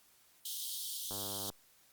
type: high-pass noise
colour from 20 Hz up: pink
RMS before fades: -40 dBFS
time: 0.45-1.5 s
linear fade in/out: 5 ms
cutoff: 3100 Hz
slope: 96 dB/octave
type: click train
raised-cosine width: 1 ms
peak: -31 dBFS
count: 40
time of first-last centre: 1.11-1.501 s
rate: 99.8 Hz
effects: white hiss -66 dBFS RMS until 1.92 s + Opus 48 kbps